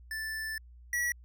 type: tone pair in turn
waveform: square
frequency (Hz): 1760 / 1932.2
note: A6 / B6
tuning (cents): 0 / -38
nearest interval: major second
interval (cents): 162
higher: second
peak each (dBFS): -35 / -29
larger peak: second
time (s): 0.11-0.58 / 0.93-1.12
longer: first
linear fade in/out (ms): 2
effects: added 60 Hz sine -50 dBFS peak until 1.24 s